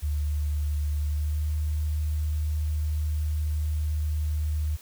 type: tone with pitch glide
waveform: sine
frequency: 74.1 to 76.18 Hz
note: D2 to D#2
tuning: +16 to -36 cents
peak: -24 dBFS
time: 0.02-4.77 s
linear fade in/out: 20 ms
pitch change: +48 cents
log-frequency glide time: 1.08-1.5 s
effects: white hiss -50 dBFS RMS until 4.81 s